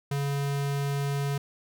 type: tone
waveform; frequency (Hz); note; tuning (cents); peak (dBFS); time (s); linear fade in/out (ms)
square; 140.9; C#3; +29; -27; 0.11-1.38; 5
effects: none